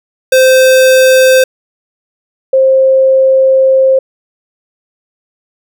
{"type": "tone pair in turn", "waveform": ["square", "sine"], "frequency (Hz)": [519, 529.3], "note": ["C5", "C5"], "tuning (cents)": [-14, 20], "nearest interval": "unison", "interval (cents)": 34, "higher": "second", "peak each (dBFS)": -4, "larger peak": "neither", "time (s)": [[0.32, 1.44], [2.53, 3.99]], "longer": "second", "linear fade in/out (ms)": 5, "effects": []}